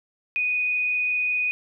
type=tone with frequency modulation; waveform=sine; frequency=2483 Hz; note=D#7; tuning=4 cents flat; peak=-21 dBFS; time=0.36-1.51 s; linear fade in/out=0 ms; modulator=25.1 Hz; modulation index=0.78; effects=none